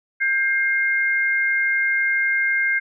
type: tone pair together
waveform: sine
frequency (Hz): 1590 / 2122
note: G6 / C7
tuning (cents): +24 / +24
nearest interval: perfect fourth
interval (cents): 500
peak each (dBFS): -20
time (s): 0.2-2.8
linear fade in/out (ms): 20
effects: none